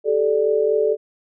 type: chord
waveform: sine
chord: G suspended second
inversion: none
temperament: equal with one note detuned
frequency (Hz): 392 / 436.2 / 587.3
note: G4 / A4 / D5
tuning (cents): 0 / -15 / 0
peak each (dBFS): -23 / -17 / -22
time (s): 0.04-0.97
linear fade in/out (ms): 50
effects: none